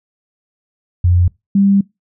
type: tone pair in turn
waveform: sine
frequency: 88.5 / 197.99 Hz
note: F2 / G3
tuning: +23 / +18 cents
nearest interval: octave + major second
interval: 1395 cents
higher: second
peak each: -8 dBFS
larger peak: neither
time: 1.04-1.28 / 1.55-1.81 s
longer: second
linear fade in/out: 5 ms
effects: noise-tail reverb RT60 0.2 s tail -23 dB re dry